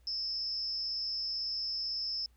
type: tone with amplitude modulation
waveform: sine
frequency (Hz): 5220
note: E8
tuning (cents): -18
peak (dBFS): -29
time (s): 0.07-2.26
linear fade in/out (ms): 2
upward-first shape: sine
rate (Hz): 218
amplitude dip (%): 85
effects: added 60 Hz sine -61 dBFS peak until 2.36 s + pink hiss -73 dBFS RMS until 2.36 s